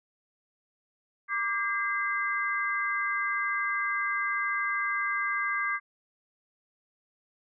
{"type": "tone cluster", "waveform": "sine", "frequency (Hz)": [1174, 1607, 2055], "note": ["D6", "G6", "C7"], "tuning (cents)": [-1, 43, -32], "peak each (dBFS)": -31, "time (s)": [1.28, 5.8], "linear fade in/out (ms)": 50, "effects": []}